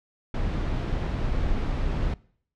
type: noise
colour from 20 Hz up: brown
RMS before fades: -26 dBFS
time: 0.34-2.14 s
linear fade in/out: 5 ms
effects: noise-tail reverb RT60 0.6 s tail -23 dB re dry + low-pass 4000 Hz 12 dB/octave